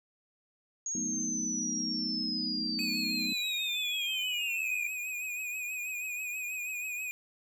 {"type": "linear sweep", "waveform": "sine", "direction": "down", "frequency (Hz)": [6645, 2348], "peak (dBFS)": -32, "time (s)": [0.86, 4.87], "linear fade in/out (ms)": 2}
{"type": "chord", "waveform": "sine", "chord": "B dominant seventh", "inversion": "second", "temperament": "equal", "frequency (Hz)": [185, 220, 246.9, 311.1], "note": ["F#3", "A3", "B3", "D#4"], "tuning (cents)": [0, 0, 0, 0], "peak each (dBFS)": [-43, -39, -39, -40], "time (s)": [0.95, 3.33], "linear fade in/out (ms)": 2}
{"type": "tone with vibrato", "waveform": "square", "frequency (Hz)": 2489, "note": "D#7", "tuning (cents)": 0, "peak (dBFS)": -35, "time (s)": [2.79, 7.11], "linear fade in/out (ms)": 0, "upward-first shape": "triangle", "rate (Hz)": 6.2, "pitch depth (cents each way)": 58}
{"effects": []}